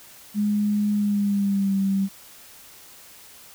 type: tone with pitch glide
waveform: sine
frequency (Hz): 207.7 to 194.91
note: G#3 to G3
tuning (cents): 0 to -10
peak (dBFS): -19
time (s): 0.34-2.09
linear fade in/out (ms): 50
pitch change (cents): -110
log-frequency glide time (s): 0.92-1.75
effects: white hiss -47 dBFS RMS until 3.54 s